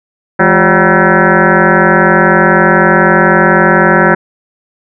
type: tone with frequency modulation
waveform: sine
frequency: 586 Hz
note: D5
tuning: 4 cents flat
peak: -4 dBFS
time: 0.39-4.15 s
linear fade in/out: 10 ms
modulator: 188 Hz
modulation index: 6.3
effects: none